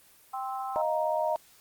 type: harmonic tone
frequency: 261.6 Hz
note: C4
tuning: in tune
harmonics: 3 / 4 / 5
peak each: -33 / -37 / -39 dBFS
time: 0.33-0.82 s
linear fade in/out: 10 ms
type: chord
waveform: sine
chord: Eb suspended second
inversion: none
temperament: just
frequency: 622.3 / 700 / 933.4 Hz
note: Eb5 / F5 / Bb5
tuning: 0 / +4 / +2 cents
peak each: -28 / -32 / -30 dBFS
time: 0.76-1.36 s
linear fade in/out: 0 ms
effects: white hiss -58 dBFS RMS until 1.6 s + Opus 24 kbps